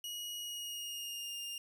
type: tone with pitch glide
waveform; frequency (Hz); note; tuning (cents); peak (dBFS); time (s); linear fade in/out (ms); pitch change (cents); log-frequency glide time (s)
sawtooth; 2900 to 2811; F#7 to F7; -35 to +11; -37; 0.04-1.58; 2; -54; 0.39-1.39
effects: none